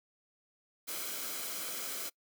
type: noise with comb filter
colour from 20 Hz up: white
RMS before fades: -39 dBFS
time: 0.87-2.1 s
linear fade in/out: 20 ms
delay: 1.1 ms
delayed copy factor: -0.5
effects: noise-tail reverb RT60 0.1 s tail -24 dB re dry + high-pass 200 Hz 12 dB/octave